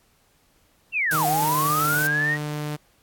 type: linear two-way sweep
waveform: sine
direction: down then up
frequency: 2785 to 698.5 to 1913 Hz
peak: -20 dBFS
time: 0.92-2.38 s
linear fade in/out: 50 ms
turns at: 1.26 s
type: tone with pitch glide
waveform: sawtooth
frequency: 155.56 to 149.4 Hz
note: D#3 to D3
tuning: 0 to +30 cents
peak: -23 dBFS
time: 1.11-2.77 s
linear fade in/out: 20 ms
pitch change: -70 cents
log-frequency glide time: 1.21-1.83 s
type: noise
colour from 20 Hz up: blue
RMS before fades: -28 dBFS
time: 1.11-2.07 s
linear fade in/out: 2 ms
effects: pink hiss -62 dBFS RMS until 3.02 s + AAC 64 kbps